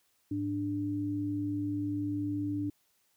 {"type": "tone pair together", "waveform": "sine", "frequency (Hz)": [105, 294.3], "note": ["G#2", "D4"], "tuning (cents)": [19, 4], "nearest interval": "octave + tritone", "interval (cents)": 1785, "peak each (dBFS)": [-37, -31], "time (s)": [0.31, 2.7], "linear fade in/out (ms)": 5, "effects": ["white hiss -72 dBFS RMS until 3.16 s"]}